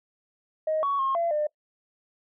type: tone with pitch steps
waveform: sine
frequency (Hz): 626 / 1119 / 1075 / 679 / 601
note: D#5 / C#6 / C6 / F5 / D5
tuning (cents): +10 / +16 / +47 / -49 / +40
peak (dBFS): -22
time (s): 0.67-1.47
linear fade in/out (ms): 5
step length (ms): 160
effects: noise-tail reverb RT60 0.1 s tail -24 dB re dry + tanh soft clip ceiling -18 dBFS